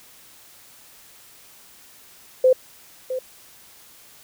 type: tone with echo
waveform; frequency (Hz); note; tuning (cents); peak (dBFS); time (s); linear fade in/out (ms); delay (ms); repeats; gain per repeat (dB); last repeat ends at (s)
sine; 514; C5; -31; -11; 2.44-2.53; 5; 660; 1; -12; 3.19
effects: white hiss -49 dBFS RMS until 4.23 s